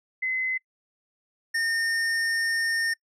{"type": "tone pair in turn", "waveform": ["sine", "square"], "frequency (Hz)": [2042, 1825.5], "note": ["C7", "A#6"], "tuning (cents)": [-43, -37], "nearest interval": "major second", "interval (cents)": 194, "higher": "first", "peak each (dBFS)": -24, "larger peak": "neither", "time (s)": [[0.22, 0.58], [1.54, 2.94]], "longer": "second", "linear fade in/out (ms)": 10, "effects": ["noise-tail reverb RT60 0.1 s tail -26 dB re dry", "low-pass 10000 Hz 12 dB/octave"]}